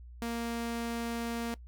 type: tone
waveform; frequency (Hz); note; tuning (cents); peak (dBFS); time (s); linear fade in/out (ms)
sawtooth; 233.1; A#3; 0; -29; 0.22-1.54; 0
effects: noise-tail reverb RT60 0.1 s tail -20 dB re dry + added 60 Hz sine -46 dBFS peak until 1.67 s